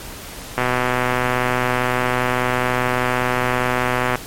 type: click train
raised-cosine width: 0.5 ms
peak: -3 dBFS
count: 448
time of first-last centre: 0.58-4.156 s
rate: 125 Hz
effects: pink hiss -34 dBFS RMS until 4.26 s + MP3 64 kbps